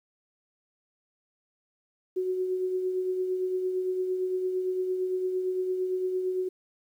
sine tone with tremolo, 370 Hz, F#4, in tune, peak -24 dBFS, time 2.16-6.49 s, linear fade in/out 10 ms, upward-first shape triangle, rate 8.8 Hz, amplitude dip 45%, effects 10-bit

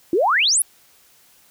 sine exponential sweep, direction up, 313.1 to 11640 Hz, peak -14 dBFS, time 0.13-0.62 s, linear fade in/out 2 ms, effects white hiss -54 dBFS RMS until 1.5 s

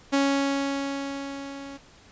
sawtooth tone with level ramp, 277.2 Hz, C#4, in tune, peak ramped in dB -15 to -34 dBFS, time 0.12-1.78 s, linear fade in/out 20 ms, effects pink hiss -53 dBFS RMS until 2.11 s + resampled to 16000 Hz

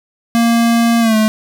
square tone with pitch glide, 232.5 to 216.9 Hz, A#3 to A3, -4 to -25 cents, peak -10 dBFS, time 0.35-1.28 s, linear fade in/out 0 ms, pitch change -121 cents, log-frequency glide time 1-1.16 s, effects 7-bit

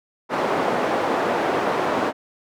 white band-pass noise, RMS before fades -22 dBFS, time 0.29-2.13 s, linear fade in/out 50 ms, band 260 to 840 Hz, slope 12 dB/octave, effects none

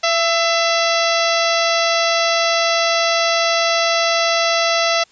harmonic tone with a mistuned harmonic, 672 Hz, E5, 33 cents sharp, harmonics 1 / 2 / 3 / 4 / 5 / 6 / 7 / 8 / 9, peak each -18 / -21 / -23 / -24 / -25 / -26 / -26 / -27 / -28 dBFS, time 0.03-5.04 s, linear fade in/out 10 ms, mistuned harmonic 2, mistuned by -32 cents, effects white hiss -52 dBFS RMS until 5.11 s + resampled to 16000 Hz

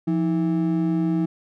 triangle ring-modulated tone, 246.3 Hz, B3, 5 cents flat, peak -14 dBFS, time 0.07-1.26 s, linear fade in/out 10 ms, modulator 73.4 Hz, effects none

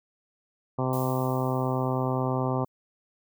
harmonic tone, 129.3 Hz, C3, 20 cents flat, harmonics 1 / 2 / 3 / 4 / 5 / 6 / 7 / 8 / 9, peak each -28 / -31 / -33 / -34 / -35 / -36 / -36 / -37 / -38 dBFS, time 0.78-2.65 s, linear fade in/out 10 ms
violet noise with exponential decay, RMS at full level -39 dBFS, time 0.93-2.68 s, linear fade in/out 1 ms, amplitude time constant 380 ms
effects none

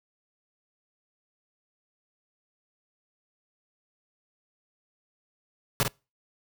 pink noise with echo, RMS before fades -23 dBFS, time 5.8-5.83 s, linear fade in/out 0 ms, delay 49 ms, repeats 1, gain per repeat -5 dB, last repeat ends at 5.879 s, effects noise-tail reverb RT60 0.3 s tail -26 dB re dry + high-pass 60 Hz 12 dB/octave

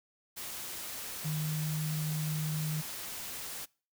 sine tone in noise, 154.4 Hz, D#3, 13 cents flat, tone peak -31 dBFS, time 1.24-2.82 s, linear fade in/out 20 ms, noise white, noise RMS -41 dBFS, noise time 0.36-3.66 s, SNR +7 dB, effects noise-tail reverb RT60 0.4 s tail -25 dB re dry

